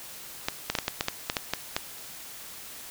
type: clicks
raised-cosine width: 0.2 ms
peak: -8 dBFS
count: 11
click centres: 0.485 / 0.7 / 0.752 / 0.787 / 0.881 / 1.009 / 1.084 / 1.299 / 1.368 / 1.536 / 1.765 s
effects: white hiss -43 dBFS RMS until 2.9 s